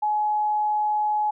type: tone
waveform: sine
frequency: 845 Hz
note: G#5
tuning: 30 cents sharp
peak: -20 dBFS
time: 0.02-1.31 s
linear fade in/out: 10 ms
effects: none